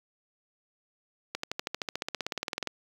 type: accelerating click train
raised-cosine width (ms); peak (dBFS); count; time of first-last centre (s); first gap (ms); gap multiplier
0.2; -14; 22; 1.35-2.673; 84; 0.97
effects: high-pass 150 Hz 12 dB/octave + 7-bit